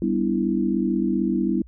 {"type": "chord", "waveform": "sine", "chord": "E minor seventh", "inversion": "first", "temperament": "equal", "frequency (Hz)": [196, 246.9, 293.7, 329.6], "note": ["G3", "B3", "D4", "E4"], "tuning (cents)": [0, 0, 0, 0], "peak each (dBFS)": [-24, -25, -28, -24], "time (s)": [0.02, 1.62], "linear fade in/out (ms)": 2, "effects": ["added 61 Hz sine -43 dBFS peak until 1.67 s"]}